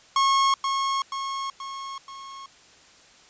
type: tone with echo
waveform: 45% pulse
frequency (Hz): 1090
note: C#6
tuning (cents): -29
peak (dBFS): -18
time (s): 0.16-0.54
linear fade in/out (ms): 2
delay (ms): 480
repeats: 4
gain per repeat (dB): -5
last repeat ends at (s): 2.46
effects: white hiss -53 dBFS RMS until 3.29 s + resampled to 16000 Hz